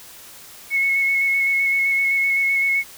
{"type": "tone with vibrato", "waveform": "sine", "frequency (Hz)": 2192, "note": "C#7", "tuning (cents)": -20, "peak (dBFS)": -16, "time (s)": [0.7, 2.84], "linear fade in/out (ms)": 50, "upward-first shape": "square", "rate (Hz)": 7.8, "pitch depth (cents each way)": 13, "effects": ["white hiss -42 dBFS RMS until 2.97 s"]}